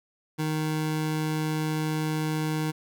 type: tone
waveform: 25% pulse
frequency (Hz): 155.4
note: D#3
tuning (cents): -2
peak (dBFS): -22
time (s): 0.38-2.72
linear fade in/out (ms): 20
effects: 10-bit